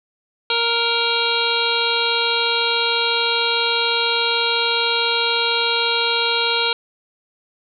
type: harmonic tone with a mistuned harmonic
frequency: 466.2 Hz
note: A#4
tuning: in tune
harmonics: 1 / 2 / 3 / 5 / 6 / 7 / 8 / 9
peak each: -25 / -25 / -25 / -25 / -25 / -25 / -25 / -25 dBFS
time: 0.5-6.73 s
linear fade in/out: 2 ms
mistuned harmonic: 8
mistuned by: +41 cents
effects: none